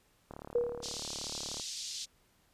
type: click train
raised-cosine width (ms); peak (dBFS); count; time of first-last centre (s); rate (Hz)
1; -30; 48; 0.31-1.598; 36.5
type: tone with exponential decay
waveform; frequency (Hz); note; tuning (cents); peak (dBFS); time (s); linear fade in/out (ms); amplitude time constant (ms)
sine; 480; B4; -49; -24; 0.55-1.06; 5; 110
type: band-pass noise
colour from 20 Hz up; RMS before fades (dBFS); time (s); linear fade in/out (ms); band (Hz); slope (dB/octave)
pink; -41; 0.82-2.06; 20; 3900 to 6900; 24
effects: pink hiss -69 dBFS RMS until 2.53 s + resampled to 32000 Hz